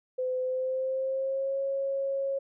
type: tone with pitch glide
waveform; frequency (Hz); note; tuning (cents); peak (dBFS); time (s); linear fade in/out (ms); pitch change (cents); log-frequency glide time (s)
sine; 510 to 546.6; C5 to C#5; -44 to -24; -27; 0.18-2.39; 10; +120; 0.4-1.6
effects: none